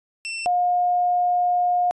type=tone pair in turn; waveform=sawtooth / sine; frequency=2689 / 713.7 Hz; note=E7 / F5; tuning=+34 / +37 cents; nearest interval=octave + major seventh; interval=2297 cents; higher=first; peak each=-24 / -17 dBFS; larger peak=second; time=0.25-0.46 / 0.46-1.91 s; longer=second; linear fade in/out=0 ms; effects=resampled to 22050 Hz